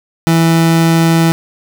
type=tone; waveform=30% pulse; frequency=164.81 Hz; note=E3; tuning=in tune; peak=-5 dBFS; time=0.27-1.32 s; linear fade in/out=0 ms; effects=none